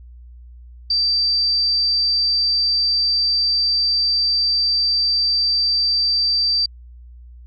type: tone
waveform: sine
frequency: 4668 Hz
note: D8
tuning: 11 cents flat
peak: -15 dBFS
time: 0.9-6.66 s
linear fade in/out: 5 ms
effects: added 60 Hz sine -38 dBFS peak until 7.46 s